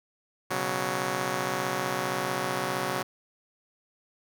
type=chord; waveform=5% pulse; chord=B suspended second; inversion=none; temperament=just; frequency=123.47 / 138.9 / 185.21 Hz; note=B2 / C#3 / F#3; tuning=0 / +4 / +2 cents; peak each=-23 / -22 / -21 dBFS; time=0.5-3.03 s; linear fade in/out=10 ms; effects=none